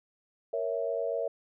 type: chord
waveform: sine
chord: A# diminished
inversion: none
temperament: equal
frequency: 466.2 / 554.4 / 659.3 Hz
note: A#4 / C#5 / E5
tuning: 0 / 0 / 0 cents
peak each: -33 dBFS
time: 0.53-1.28 s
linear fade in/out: 5 ms
effects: none